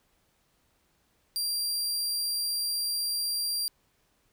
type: tone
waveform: sawtooth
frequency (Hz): 4744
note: D8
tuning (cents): +17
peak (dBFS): -25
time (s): 1.36-3.68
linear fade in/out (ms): 0
effects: pink hiss -70 dBFS RMS until 4.32 s